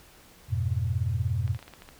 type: chord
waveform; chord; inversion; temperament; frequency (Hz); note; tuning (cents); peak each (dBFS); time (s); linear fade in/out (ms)
sine; F diminished; none; equal with one note detuned; 87.31 / 103.83 / 124.33; F2 / Ab2 / Cb3; 0 / 0 / +12; -29; 0.48-1.58; 50
type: clicks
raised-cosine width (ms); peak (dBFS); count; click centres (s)
0.3; -29; 8; 1.478 / 1.547 / 1.591 / 1.627 / 1.68 / 1.737 / 1.821 / 1.889
effects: pink hiss -54 dBFS RMS until 1.99 s